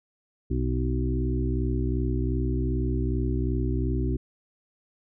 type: harmonic tone with a mistuned harmonic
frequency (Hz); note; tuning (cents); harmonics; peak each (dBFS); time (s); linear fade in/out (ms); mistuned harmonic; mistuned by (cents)
62.6; B1; +24; 1 / 2 / 4 / 5 / 6; -26 / -29 / -32 / -33 / -34; 0.5-4.17; 10; 1; -19
effects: none